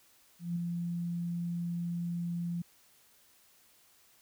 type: tone with ADSR envelope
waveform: sine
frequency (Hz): 172.2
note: F3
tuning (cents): -24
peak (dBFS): -29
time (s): 0.39-2.62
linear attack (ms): 170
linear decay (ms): 6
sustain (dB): -3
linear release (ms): 6
effects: white hiss -64 dBFS RMS until 4.21 s